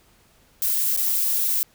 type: noise with dropouts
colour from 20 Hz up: violet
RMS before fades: -22 dBFS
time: 0.62-1.63 s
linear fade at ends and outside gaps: 0 ms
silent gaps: 0.964-0.974 s
effects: pink hiss -58 dBFS RMS until 1.74 s